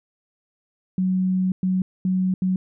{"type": "tone bursts at uneven times", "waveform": "sine", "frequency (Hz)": 185.9, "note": "F#3", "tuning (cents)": 8, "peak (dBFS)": -18, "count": 4, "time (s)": [[0.98, 1.52], [1.63, 1.82], [2.05, 2.34], [2.42, 2.56]], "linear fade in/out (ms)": 2, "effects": []}